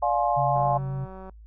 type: chord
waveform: sine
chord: D half-diminished seventh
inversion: none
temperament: just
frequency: 587.3 / 704.8 / 845.8 / 1057.2 Hz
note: D5 / F5 / Ab5 / C6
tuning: 0 / +16 / +31 / +18 cents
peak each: -28 / -24 / -26 / -29 dBFS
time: 0.02-0.78 s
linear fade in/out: 10 ms
type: tone with vibrato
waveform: sine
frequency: 136.3 Hz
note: C#3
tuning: 29 cents flat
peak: -27 dBFS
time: 0.36-1.06 s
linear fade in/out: 20 ms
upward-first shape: triangle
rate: 7.3 Hz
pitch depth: 21 cents each way
type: click train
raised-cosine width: 1 ms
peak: -29 dBFS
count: 140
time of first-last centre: 0.56-1.295 s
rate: 189 Hz
effects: noise-tail reverb RT60 0.1 s tail -24 dB re dry + added 54 Hz sine -44 dBFS peak until 1.46 s